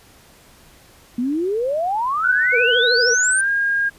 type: exponential sweep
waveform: sine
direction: up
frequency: 233.1 to 9397 Hz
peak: -18 dBFS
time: 1.18-3.41 s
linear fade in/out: 5 ms
type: tone with pitch glide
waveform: sine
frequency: 1495 to 1620.9 Hz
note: F#6 to G#6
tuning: +17 to -43 cents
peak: -16 dBFS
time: 2.23-3.9 s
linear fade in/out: 20 ms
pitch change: +140 cents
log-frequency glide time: 3.3-3.49 s
type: tone with vibrato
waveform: sine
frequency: 478.7 Hz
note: A#4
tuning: 46 cents sharp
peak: -18 dBFS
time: 2.52-3.15 s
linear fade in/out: 20 ms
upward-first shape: triangle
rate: 13 Hz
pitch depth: 99 cents each way
effects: pink hiss -49 dBFS RMS until 3.98 s + resampled to 32000 Hz